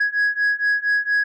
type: beating tone pair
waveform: sine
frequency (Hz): 1663 / 1667.3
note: G#6 / G#6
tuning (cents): +2 / +6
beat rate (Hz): 4.3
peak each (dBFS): -19 / -18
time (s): 0-1.24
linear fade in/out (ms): 10
effects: tanh soft clip ceiling -14 dBFS